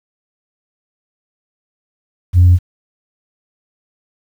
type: tone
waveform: sine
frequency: 89 Hz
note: F2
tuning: 33 cents sharp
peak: -3 dBFS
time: 2.33-2.59 s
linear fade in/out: 50 ms
effects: tanh soft clip ceiling -2 dBFS + 7-bit